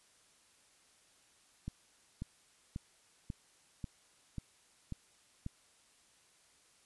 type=click train; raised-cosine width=5 ms; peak=-27 dBFS; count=8; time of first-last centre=1.68-5.464 s; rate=1.85 Hz; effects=white hiss -67 dBFS RMS until 6.85 s + resampled to 24000 Hz